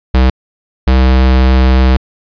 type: tone pair in turn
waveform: square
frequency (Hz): 64.3 / 64.54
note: C2 / C2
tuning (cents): -30 / -23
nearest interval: unison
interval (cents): 7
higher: second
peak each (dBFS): -6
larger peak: neither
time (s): 0.14-0.3 / 0.87-1.97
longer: second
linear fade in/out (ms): 5
effects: resampled to 11025 Hz